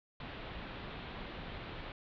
pink low-pass noise, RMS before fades -45 dBFS, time 0.2-1.92 s, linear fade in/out 2 ms, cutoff 3900 Hz, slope 48 dB/octave, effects none

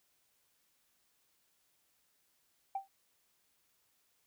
sine tone with exponential decay, 781 Hz, G5, 7 cents flat, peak -30 dBFS, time 2.75-2.88 s, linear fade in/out 5 ms, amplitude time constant 27 ms, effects tanh soft clip ceiling -28 dBFS + white hiss -75 dBFS RMS until 4.26 s

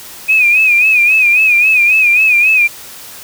sine tone with vibrato, 2489 Hz, D#7, in tune, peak -6 dBFS, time 0.28-2.68 s, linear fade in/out 20 ms, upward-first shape sine, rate 3.7 Hz, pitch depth 86 cents each way, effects white hiss -32 dBFS RMS until 3.23 s

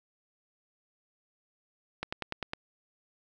slowing click train, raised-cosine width 0.3 ms, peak -17 dBFS, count 6, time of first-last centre 2.03-2.534 s, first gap 95 ms, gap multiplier 1.03, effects none

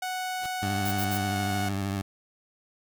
sawtooth tone with pitch glide, 740 to 733.6 Hz, F#5 to F#5, 0 to -15 cents, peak -26 dBFS, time 0.02-1.69 s, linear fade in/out 5 ms, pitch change -15 cents, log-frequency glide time 1.26-1.34 s
pink noise with exponential growth, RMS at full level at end -37 dBFS, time 0.36-0.46 s, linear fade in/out 1 ms, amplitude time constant 21 ms
20% pulse tone with vibrato, 98.6 Hz, G2, 11 cents sharp, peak -23 dBFS, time 0.62-2.02 s, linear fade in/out 10 ms, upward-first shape triangle, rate 13 Hz, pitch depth 56 cents each way
violet noise bursts, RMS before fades -34 dBFS, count 3, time 0.85-1.179 s, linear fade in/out 10 ms, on 71 ms, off 58 ms
effects none

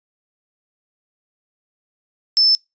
sine tone, 5274 Hz, E8, in tune, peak -11 dBFS, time 2.37-2.55 s, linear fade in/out 0 ms, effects noise-tail reverb RT60 0.2 s tail -24 dB re dry + resampled to 16000 Hz

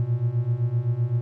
triangle beating tone pair, 114.6 / 122.4 Hz, A#2 / B2, -29 / -15 cents, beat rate 7.8 Hz, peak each -24 / -21 dBFS, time 0-1.21 s, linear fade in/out 0 ms, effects none

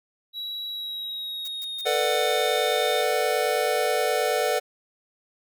triangle tone with pitch glide, 3891 to 3651 Hz, B7 to A#7, -27 to -37 cents, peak -29 dBFS, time 0.33-3.05 s, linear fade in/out 50 ms, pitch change -110 cents, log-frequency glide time 0.7-2.09 s
blue noise bursts, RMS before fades -41 dBFS, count 3, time 1.45-1.811 s, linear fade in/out 0 ms, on 27 ms, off 140 ms
square chord, B minor seventh, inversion third, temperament just, 444.5 / 493.9 / 592.7 / 740.8 Hz, A4 / B4 / D5 / F#5, +18 / 0 / +16 / +2 cents, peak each -28 dBFS, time 1.85-4.6 s, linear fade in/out 20 ms
effects none

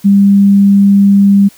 sine tone, 199.2 Hz, G3, 28 cents sharp, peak -3 dBFS, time 0.04-1.49 s, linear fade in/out 20 ms, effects white hiss -42 dBFS RMS until 1.57 s

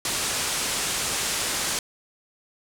white low-pass noise, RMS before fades -27 dBFS, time 0.05-1.79 s, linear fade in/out 2 ms, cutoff 9800 Hz, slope 24 dB/octave, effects none

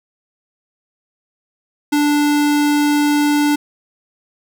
square tone, 293.4 Hz, D4, 2 cents flat, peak -13 dBFS, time 1.92-3.56 s, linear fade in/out 10 ms, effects none

